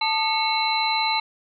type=tone cluster; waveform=sine; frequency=884 / 1220 / 2195 / 2710 / 4033 Hz; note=A5 / D#6 / C#7 / E7 / B7; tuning=+8 / -34 / -18 / +47 / +36 cents; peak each=-23 / -32 / -27 / -32 / -25 dBFS; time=0.01-1.2 s; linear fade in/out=5 ms; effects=none